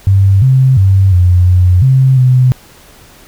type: tone with pitch steps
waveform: sine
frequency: 97.5 / 131.4 / 96.4 / 89.4 / 90.3 / 132.1 / 127.5 Hz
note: G2 / C3 / G2 / F2 / F#2 / C3 / C3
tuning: -9 / +8 / -28 / +41 / -42 / +17 / -44 cents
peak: -4 dBFS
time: 0.07-2.52 s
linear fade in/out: 0 ms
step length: 350 ms
effects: pink hiss -40 dBFS RMS until 3.27 s